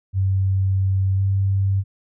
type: tone with pitch glide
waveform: sine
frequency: 95.9 to 97.46 Hz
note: G2 to G2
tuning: -37 to -10 cents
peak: -16 dBFS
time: 0.13-1.84 s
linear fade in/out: 50 ms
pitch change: +27 cents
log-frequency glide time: 1.16-1.21 s
effects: none